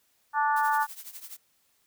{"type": "harmonic tone", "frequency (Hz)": 292.7, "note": "D4", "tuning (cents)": -6, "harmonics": [3, 4, 5, 6], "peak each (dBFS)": [-24, -29, -30, -36], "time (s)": [0.33, 0.87], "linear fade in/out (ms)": 50}
{"type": "noise with tremolo", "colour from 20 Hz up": "blue", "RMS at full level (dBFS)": -40, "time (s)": [0.56, 1.37], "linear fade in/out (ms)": 5, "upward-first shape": "triangle", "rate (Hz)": 12, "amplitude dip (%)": 85}
{"effects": ["white hiss -69 dBFS RMS until 1.86 s"]}